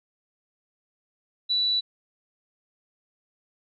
sine tone, 3951 Hz, B7, in tune, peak -21 dBFS, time 1.49-1.81 s, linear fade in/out 20 ms, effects none

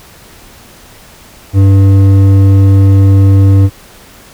triangle tone with hard clipping, 97.6 Hz, G2, 7 cents flat, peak -4 dBFS, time 1.53-3.7 s, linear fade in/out 50 ms, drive 12 dB, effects pink hiss -37 dBFS RMS until 4.33 s

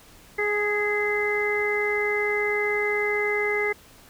harmonic tone with a mistuned harmonic, 416.6 Hz, G#4, 5 cents sharp, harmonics 1 / 2 / 3 / 4 / 5, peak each -25 / -34 / -36 / -33 / -25 dBFS, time 0.38-3.73 s, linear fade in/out 10 ms, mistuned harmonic 5, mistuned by -21 cents, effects pink hiss -51 dBFS RMS until 4.09 s

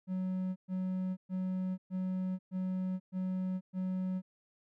triangle tone bursts, 185.8 Hz, F#3, 7 cents sharp, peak -30 dBFS, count 7, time 0.07-4.22 s, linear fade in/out 50 ms, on 490 ms, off 120 ms, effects none

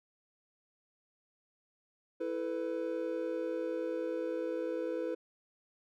triangle chord, E suspended fourth, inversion none, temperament equal with one note detuned, 329.6 / 440 / 500.2 Hz, E4 / A4 / B4, 0 / 0 / +22 cents, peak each -36 / -38 / -34 dBFS, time 2.2-5.15 s, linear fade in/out 10 ms, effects none

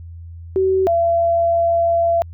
sine tone pair in turn, 379.7 / 676.5 Hz, F#4 / E5, +45 / +45 cents, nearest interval minor seventh, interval 1000 cents, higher second, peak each -13 dBFS, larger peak neither, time 0.56-0.87 / 0.87-2.22 s, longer second, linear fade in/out 0 ms, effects added 84 Hz sine -32 dBFS peak until 2.33 s

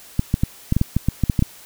clicks, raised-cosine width 5 ms, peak -4 dBFS, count 12, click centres 0.194 / 0.341 / 0.435 / 0.724 / 0.766 / 0.814 / 0.966 / 1.086 / 1.237 / 1.298 / 1.392 / 1.424 s, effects white hiss -44 dBFS RMS until 1.65 s

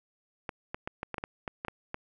clicks, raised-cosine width 0.5 ms, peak -19 dBFS, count 11, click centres 0.492 / 0.745 / 0.875 / 1.031 / 1.143 / 1.182 / 1.239 / 1.478 / 1.649 / 1.683 / 1.944 s, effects none

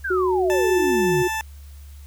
sine exponential sweep, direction down, 1656 to 130.81 Hz, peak -23 dBFS, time 0.04-1.23 s, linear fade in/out 10 ms
sine tone with pitch glide, 370 to 362.2 Hz, F#4 to F#4, 0 to -37 cents, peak -18 dBFS, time 0.1-1.28 s, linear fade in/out 10 ms, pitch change -37 cents, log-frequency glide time 0.67-0.87 s
20% pulse tone, 880 Hz, A5, in tune, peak -19 dBFS, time 0.5-1.41 s, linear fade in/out 0 ms
effects added 71 Hz sine -38 dBFS peak until 2.06 s + white hiss -54 dBFS RMS until 2.06 s

